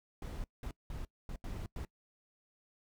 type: noise bursts at uneven times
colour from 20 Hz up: brown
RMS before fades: -41 dBFS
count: 6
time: 0.22-0.44 / 0.63-0.71 / 0.9-1.05 / 1.29-1.36 / 1.44-1.66 / 1.76-1.85 s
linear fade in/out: 2 ms
effects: noise-tail reverb RT60 0.1 s tail -22 dB re dry